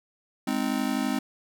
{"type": "chord", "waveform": "square", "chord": "Ab major", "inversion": "none", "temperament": "just", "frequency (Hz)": [207.7, 259.6, 311.5], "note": ["Ab3", "C4", "Eb4"], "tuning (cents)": [0, -13, 2], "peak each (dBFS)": [-31, -28, -33], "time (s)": [0.47, 1.19], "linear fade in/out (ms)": 5, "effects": []}